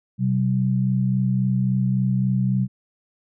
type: tone pair together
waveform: sine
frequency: 127.7 / 191.33 Hz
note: C3 / G3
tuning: -42 / -42 cents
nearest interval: perfect fifth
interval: 700 cents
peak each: -20 / -21 dBFS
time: 0.18-2.68 s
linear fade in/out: 50 ms
effects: none